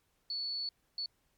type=tone bursts at uneven times; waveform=sine; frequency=4435 Hz; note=C#8; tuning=in tune; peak=-34 dBFS; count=2; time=0.3-0.69 / 0.98-1.06 s; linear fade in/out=2 ms; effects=pink hiss -75 dBFS RMS until 1.37 s + MP3 96 kbps